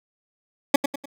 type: tone with echo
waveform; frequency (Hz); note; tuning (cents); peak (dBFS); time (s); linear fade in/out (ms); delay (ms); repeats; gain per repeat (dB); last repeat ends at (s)
20% pulse; 281.1; C#4; +24; -6; 0.74-0.76; 5; 99; 3; -8; 1.057
effects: none